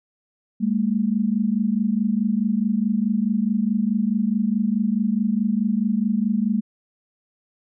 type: tone pair together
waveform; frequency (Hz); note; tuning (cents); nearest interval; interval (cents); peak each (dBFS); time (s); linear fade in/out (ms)
sine; 201.8 / 226.5; G#3 / A#3; -49 / -50; major second; 199; -21; 0.6-6.61; 20
effects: none